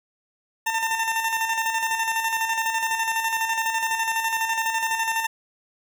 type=tone with tremolo; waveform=20% pulse; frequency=901 Hz; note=A5; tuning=41 cents sharp; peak=-16 dBFS; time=0.66-5.27 s; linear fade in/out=10 ms; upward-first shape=square; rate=12 Hz; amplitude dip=45%; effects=none